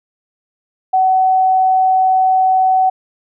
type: tone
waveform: sine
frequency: 753 Hz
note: F#5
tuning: 30 cents sharp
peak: -9 dBFS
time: 0.93-2.9 s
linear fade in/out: 10 ms
effects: none